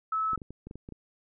sine tone, 1300 Hz, E6, 24 cents flat, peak -26 dBFS, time 0.12-0.36 s, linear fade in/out 5 ms
clicks, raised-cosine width 3 ms, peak -29 dBFS, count 9, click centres 0.333 / 0.377 / 0.418 / 0.506 / 0.67 / 0.711 / 0.756 / 0.889 / 0.923 s
effects none

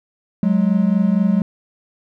triangle tone pair together, 185 / 209.2 Hz, F#3 / G#3, 0 / +13 cents, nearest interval major second, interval 213 cents, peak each -14 dBFS, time 0.43-1.42 s, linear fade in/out 2 ms, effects none

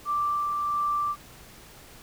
sine tone with tremolo, 1174.7 Hz, D6, in tune, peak -23 dBFS, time 0.05-1.16 s, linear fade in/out 50 ms, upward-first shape sine, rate 1.5 Hz, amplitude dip 25%, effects pink hiss -49 dBFS RMS until 2.02 s

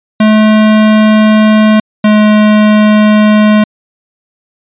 square tone pair in turn, 215.4 / 212.3 Hz, A3 / G#3, -37 / +38 cents, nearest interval unison, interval 25 cents, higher first, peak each -4 dBFS, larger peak neither, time 0.2-1.8 / 2.04-3.64 s, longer neither, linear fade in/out 5 ms, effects resampled to 8000 Hz

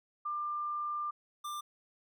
sine / square tone pair in turn, 1193 / 1188.4 Hz, D6 / D6, +27 / +20 cents, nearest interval unison, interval 7 cents, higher first, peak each -33 / -38 dBFS, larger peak first, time 0.25-1.11 / 1.44-1.61 s, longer first, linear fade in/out 10 ms, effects none

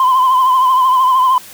sine tone with vibrato, 1029 Hz, C6, 29 cents flat, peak -6 dBFS, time 0-1.38 s, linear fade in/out 2 ms, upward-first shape triangle, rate 13 Hz, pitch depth 66 cents each way, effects tanh soft clip ceiling -6 dBFS + white hiss -36 dBFS RMS until 1.53 s

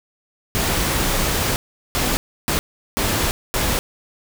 pink noise bursts at uneven times, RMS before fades -20 dBFS, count 5, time 0.55-1.56 / 1.95-2.17 / 2.48-2.59 / 2.97-3.31 / 3.54-3.79 s, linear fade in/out 0 ms, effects none

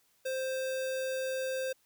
sine tone with sample-and-hold, 523.3 Hz, C5, in tune, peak -31 dBFS, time 0.25-1.73 s, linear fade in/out 10 ms, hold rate 2100 Hz, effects white hiss -70 dBFS RMS until 1.85 s

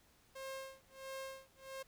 sawtooth tone with tremolo, 534 Hz, C5, 35 cents sharp, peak -39 dBFS, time 0.35-1.83 s, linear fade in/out 10 ms, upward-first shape sine, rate 1.5 Hz, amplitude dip 100%, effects pink hiss -69 dBFS RMS until 1.87 s

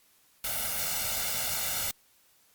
white noise with comb filter, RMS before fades -31 dBFS, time 0.44-1.91 s, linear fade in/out 2 ms, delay 1.4 ms, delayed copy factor +0.9, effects white hiss -64 dBFS RMS until 2.54 s + Opus 48 kbps

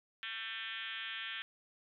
sine tone with frequency modulation, 2449 Hz, D#7, 28 cents flat, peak -39 dBFS, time 0.23-1.42 s, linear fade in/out 0 ms, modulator 220 Hz, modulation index 4.6, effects none

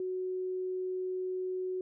sine tone, 370 Hz, F#4, in tune, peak -32 dBFS, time 0-1.81 s, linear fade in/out 2 ms, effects none

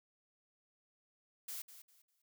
blue noise with echo, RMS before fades -44 dBFS, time 1.48-1.62 s, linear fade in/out 5 ms, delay 200 ms, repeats 3, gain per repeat -12 dB, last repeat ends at 2.22 s, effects none

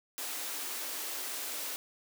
white high-pass noise, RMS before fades -38 dBFS, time 0.18-1.76 s, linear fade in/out 0 ms, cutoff 250 Hz, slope 96 dB/octave, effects none

